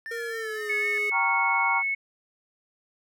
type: tone with vibrato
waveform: triangle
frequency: 1760 Hz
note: A6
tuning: in tune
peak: -32 dBFS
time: 0.06-0.98 s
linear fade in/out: 0 ms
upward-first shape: sine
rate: 3.9 Hz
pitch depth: 62 cents each way
type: tone with pitch glide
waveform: square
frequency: 466.2 to 415.3 Hz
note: A#4 to G#4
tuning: 0 to 0 cents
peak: -33 dBFS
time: 0.11-1.1 s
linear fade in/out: 5 ms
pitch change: -200 cents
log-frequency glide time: 0.24-0.71 s
type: tone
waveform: sine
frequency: 2200 Hz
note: C#7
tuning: 14 cents flat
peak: -24 dBFS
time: 0.69-1.95 s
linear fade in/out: 10 ms
type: chord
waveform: sine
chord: G half-diminished seventh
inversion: none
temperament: equal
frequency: 784 / 932.3 / 1108.7 / 1396.9 Hz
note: G5 / Bb5 / Db6 / F6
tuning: 0 / 0 / 0 / 0 cents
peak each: -30 / -26 / -29 / -31 dBFS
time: 1.11-1.83 s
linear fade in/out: 50 ms
effects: none